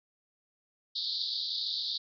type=band-pass noise; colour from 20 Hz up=pink; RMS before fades=-34 dBFS; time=0.95-1.98 s; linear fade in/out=10 ms; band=3600 to 4800 Hz; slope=96 dB/octave; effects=none